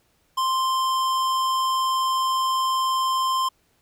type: tone with hard clipping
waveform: sine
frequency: 1046.5 Hz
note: C6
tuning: in tune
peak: -22 dBFS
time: 0.37-3.49 s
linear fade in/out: 10 ms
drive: 16 dB
effects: pink hiss -65 dBFS RMS until 3.81 s